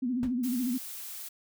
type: tone with vibrato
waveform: sine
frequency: 248.2 Hz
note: B3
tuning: 9 cents sharp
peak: -27 dBFS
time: 0.02-0.78 s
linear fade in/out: 10 ms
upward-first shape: sine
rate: 14 Hz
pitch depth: 100 cents each way
type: noise with exponential decay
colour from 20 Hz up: brown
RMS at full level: -31 dBFS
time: 0.23-0.35 s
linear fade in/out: 1 ms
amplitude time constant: 25 ms
type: noise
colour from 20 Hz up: blue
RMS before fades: -41 dBFS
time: 0.43-1.29 s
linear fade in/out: 10 ms
effects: none